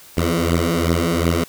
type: beating tone pair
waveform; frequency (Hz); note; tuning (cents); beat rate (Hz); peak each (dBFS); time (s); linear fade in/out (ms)
10% pulse; 83 / 85.7; E2 / F2; +12 / -32; 2.7; -11; 0.17-1.44; 5
effects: white hiss -44 dBFS RMS until 1.48 s